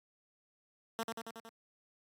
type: tone with echo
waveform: 10% pulse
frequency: 226.8 Hz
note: A#3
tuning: 47 cents flat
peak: -26 dBFS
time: 0.99-1.03 s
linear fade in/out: 0 ms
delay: 92 ms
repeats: 5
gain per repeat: -3 dB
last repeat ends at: 1.49 s
effects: high-pass 150 Hz 12 dB/octave + AAC 64 kbps